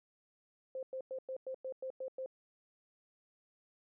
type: tone bursts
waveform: sine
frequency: 523 Hz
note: C5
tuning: 1 cent flat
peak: -38 dBFS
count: 9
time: 0.75-2.261 s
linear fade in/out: 2 ms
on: 79 ms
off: 100 ms
effects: none